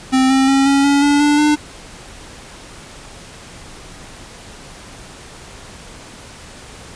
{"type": "tone with pitch steps", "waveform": "square", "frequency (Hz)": [261.6, 266.6, 271.8, 277, 282.3, 287.8, 293.3, 298.9], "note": ["C4", "C4", "C#4", "C#4", "C#4", "D4", "D4", "D4"], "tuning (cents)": [0, 33, -34, -1, 32, -35, -2, 31], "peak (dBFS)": -11, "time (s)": [0.12, 1.56], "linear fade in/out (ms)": 20, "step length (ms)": 180, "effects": ["pink hiss -37 dBFS RMS until 6.95 s", "resampled to 22050 Hz"]}